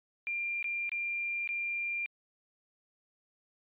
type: tone with dropouts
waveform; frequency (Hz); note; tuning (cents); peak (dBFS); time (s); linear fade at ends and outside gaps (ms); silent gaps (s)
sine; 2387; D7; +28; -29; 0.27-2.06; 0; 0.627-0.643 / 0.893-0.918 / 1.475-1.49
effects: tanh soft clip ceiling -31 dBFS + resampled to 8000 Hz